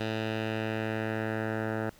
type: tone with low-pass filter sweep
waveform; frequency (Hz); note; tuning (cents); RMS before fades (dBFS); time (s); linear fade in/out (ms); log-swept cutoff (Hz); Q
10% pulse; 110; A2; 0; -32; 0-1.9; 5; 3500 to 1400; 1.7
effects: pink hiss -58 dBFS RMS until 1.99 s